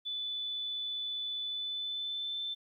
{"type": "tone with pitch glide", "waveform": "sine", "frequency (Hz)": [3485, 3538], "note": ["A7", "A7"], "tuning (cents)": [-17, 9], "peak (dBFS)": -34, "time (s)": [0.05, 2.55], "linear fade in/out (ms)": 20, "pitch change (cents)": 26, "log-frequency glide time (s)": [1.43, 2.42], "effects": ["12-bit"]}